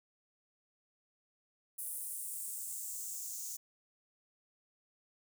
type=noise with high-pass filter sweep; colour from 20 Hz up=blue; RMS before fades=-42 dBFS; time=1.78-3.57 s; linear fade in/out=10 ms; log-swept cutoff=10000 to 6400 Hz; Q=3.4; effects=none